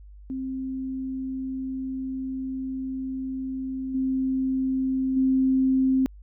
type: tone with level steps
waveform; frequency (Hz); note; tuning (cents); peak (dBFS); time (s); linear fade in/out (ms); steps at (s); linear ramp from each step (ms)
sine; 262.9; C4; +8; -28 / -22 / -18; 0.3-6.06; 0; 3.94 / 5.16; 10
effects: added 50 Hz sine -43 dBFS peak until 6.22 s